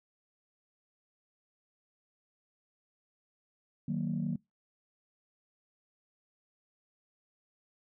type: chord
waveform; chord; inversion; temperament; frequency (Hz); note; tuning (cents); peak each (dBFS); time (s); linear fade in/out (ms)
sine; D# minor; none; just; 155.56 / 186.68 / 233.3; D#3 / F#3 / A#3; 0 / +16 / +2; -34; 3.88-4.36; 5
effects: noise-tail reverb RT60 0.2 s tail -25 dB re dry + tanh soft clip ceiling -23 dBFS